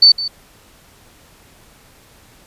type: tone with echo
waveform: sine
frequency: 4522 Hz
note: C#8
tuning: 34 cents sharp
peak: -4 dBFS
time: 0.02-0.12 s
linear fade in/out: 5 ms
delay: 160 ms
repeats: 1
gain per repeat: -15 dB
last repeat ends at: 0.28 s
effects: pink hiss -48 dBFS RMS until 2.46 s + resampled to 32000 Hz